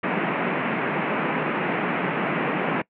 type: band-pass noise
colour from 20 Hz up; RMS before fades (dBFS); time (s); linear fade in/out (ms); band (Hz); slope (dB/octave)
pink; -25; 0.03-2.82; 5; 150 to 2600; 48
effects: noise-tail reverb RT60 0.1 s tail -23 dB re dry